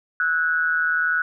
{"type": "tone with amplitude modulation", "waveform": "sine", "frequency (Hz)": 1471, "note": "F#6", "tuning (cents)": -11, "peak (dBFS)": -15, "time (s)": [0.2, 1.22], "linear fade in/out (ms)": 2, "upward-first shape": "sine", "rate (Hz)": 161, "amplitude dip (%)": 70, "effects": []}